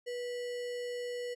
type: tone with sample-and-hold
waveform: sine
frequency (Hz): 487.6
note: B4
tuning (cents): -22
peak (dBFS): -35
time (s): 0.06-1.35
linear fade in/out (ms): 20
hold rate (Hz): 2450
effects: low-pass 8000 Hz 12 dB/octave